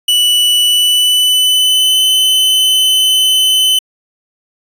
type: tone with pitch glide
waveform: 45% pulse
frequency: 2960 to 3034 Hz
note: F#7 to F#7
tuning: 0 to +43 cents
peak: -8 dBFS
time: 0.08-3.79 s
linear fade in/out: 5 ms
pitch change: +43 cents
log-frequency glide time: 0.64-2.03 s
effects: resampled to 32000 Hz